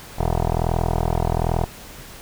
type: tone with low-pass filter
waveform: 15% pulse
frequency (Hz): 41.2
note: E1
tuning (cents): 0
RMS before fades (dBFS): -21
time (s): 0.18-1.66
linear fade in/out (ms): 10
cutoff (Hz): 810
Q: 4.4
effects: pink hiss -40 dBFS RMS until 2.21 s